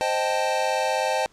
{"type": "chord", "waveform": "square", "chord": "A half-diminished seventh", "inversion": "first", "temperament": "equal", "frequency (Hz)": [523.3, 622.3, 784, 880], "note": ["C5", "Eb5", "G5", "A5"], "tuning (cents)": [0, 0, 0, 0], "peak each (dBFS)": -28, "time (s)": [0.01, 1.26], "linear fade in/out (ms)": 0, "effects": ["pink hiss -58 dBFS RMS until 1.32 s", "low-pass 8000 Hz 12 dB/octave"]}